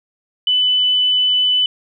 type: tone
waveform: sine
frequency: 2998 Hz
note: F#7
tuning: 22 cents sharp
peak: -12 dBFS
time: 0.47-1.66 s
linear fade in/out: 2 ms
effects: none